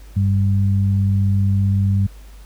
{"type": "tone pair together", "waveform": "sine", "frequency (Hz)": [98, 196.79], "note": ["G2", "G3"], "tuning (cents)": [0, 7], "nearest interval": "octave", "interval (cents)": 1207, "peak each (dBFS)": [-14, -22], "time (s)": [0.16, 2.07], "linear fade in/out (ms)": 10, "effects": ["added 50 Hz sine -37 dBFS peak until 2.45 s", "pink hiss -50 dBFS RMS until 2.45 s"]}